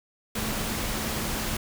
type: tone in noise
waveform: sine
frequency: 216.9 Hz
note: A3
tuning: 25 cents flat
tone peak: -36 dBFS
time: 0.35-1.57 s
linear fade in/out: 5 ms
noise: pink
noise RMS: -30 dBFS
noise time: 0.35-1.57 s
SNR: -9 dB
effects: none